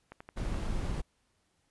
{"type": "click train", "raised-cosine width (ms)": 0.5, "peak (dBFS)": -30, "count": 7, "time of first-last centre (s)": [0.12, 0.628], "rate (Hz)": 11.8}
{"type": "noise", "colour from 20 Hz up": "brown", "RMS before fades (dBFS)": -33, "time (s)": [0.36, 1.02], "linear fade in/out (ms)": 20}
{"effects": ["pink hiss -74 dBFS RMS until 1.7 s", "resampled to 24000 Hz"]}